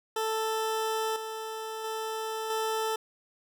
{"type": "tone with level steps", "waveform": "20% pulse", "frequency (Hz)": 441, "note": "A4", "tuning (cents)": 4, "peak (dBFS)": [-23, -30, -27, -23], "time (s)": [0.16, 2.96], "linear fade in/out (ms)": 5, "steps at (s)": [1.16, 1.84, 2.5], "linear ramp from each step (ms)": 2, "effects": []}